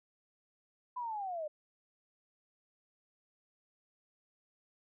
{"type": "linear sweep", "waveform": "sine", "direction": "down", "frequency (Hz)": [1009, 587.3], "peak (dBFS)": -36, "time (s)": [0.96, 1.48], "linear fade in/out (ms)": 10, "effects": []}